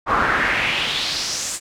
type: noise with band-pass filter sweep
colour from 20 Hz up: brown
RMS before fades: -21 dBFS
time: 0.06-1.6 s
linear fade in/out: 50 ms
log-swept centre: 1100 to 8100 Hz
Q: 3.1
effects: none